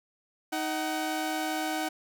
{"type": "tone pair together", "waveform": "sawtooth", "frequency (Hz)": [312.7, 753], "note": ["D#4", "F#5"], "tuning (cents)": [9, 30], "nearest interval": "octave + minor third", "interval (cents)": 1521, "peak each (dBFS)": -28, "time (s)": [0.52, 1.89], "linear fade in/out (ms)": 10, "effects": []}